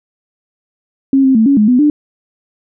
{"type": "tone with pitch steps", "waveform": "sine", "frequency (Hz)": [270.7, 264.6, 221.8, 279, 211.3, 249.3, 296.8], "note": ["C#4", "C4", "A3", "C#4", "G#3", "B3", "D4"], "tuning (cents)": [-41, 20, 14, 11, 30, 16, 18], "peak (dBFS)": -6, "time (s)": [1.13, 1.9], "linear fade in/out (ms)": 2, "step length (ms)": 110, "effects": []}